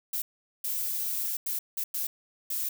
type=noise bursts at uneven times; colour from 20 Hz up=violet; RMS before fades=-31 dBFS; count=6; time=0.13-0.22 / 0.64-1.37 / 1.46-1.59 / 1.77-1.84 / 1.94-2.07 / 2.5-2.69 s; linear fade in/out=5 ms; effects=none